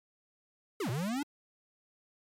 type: linear two-way sweep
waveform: square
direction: down then up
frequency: 456.5 to 110 to 299 Hz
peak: -32 dBFS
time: 0.8-1.23 s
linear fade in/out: 5 ms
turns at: 0.9 s
effects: MP3 64 kbps